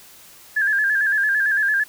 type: tone with vibrato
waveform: sine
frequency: 1658 Hz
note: G#6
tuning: 3 cents flat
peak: -16 dBFS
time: 0.56-1.84 s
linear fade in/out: 10 ms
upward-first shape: square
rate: 8.9 Hz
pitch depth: 61 cents each way
effects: white hiss -46 dBFS RMS until 1.88 s